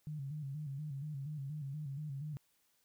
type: tone with vibrato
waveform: sine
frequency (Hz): 144.4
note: D3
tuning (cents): -29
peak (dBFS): -39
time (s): 0.07-2.37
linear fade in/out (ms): 0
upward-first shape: square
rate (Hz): 4.2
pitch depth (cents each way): 90
effects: white hiss -75 dBFS RMS until 2.84 s